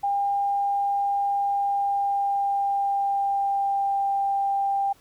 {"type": "tone with pitch glide", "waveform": "sine", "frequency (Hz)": [802, 792.8], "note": ["G5", "G5"], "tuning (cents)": [39, 19], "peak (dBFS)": -21, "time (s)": [0.03, 4.93], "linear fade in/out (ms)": 10, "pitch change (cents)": -20, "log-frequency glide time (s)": [1.48, 4.06], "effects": ["pink hiss -58 dBFS RMS until 5 s"]}